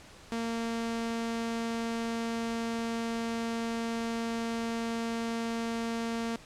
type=tone; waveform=sawtooth; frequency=230 Hz; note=A#3; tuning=23 cents flat; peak=-27 dBFS; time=0.32-6.36 s; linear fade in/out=0 ms; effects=pink hiss -52 dBFS RMS until 6.45 s + low-pass 8000 Hz 12 dB/octave